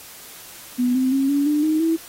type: tone with pitch steps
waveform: sine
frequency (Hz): 247.2 / 258.9 / 271.1 / 284 / 297.4 / 311.5 / 326.2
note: B3 / C4 / C#4 / C#4 / D4 / D#4 / E4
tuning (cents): +2 / -18 / -38 / +42 / +22 / +2 / -18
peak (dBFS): -16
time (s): 0.78-1.97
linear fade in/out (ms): 20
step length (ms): 170
effects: white hiss -41 dBFS RMS until 2.08 s + AAC 48 kbps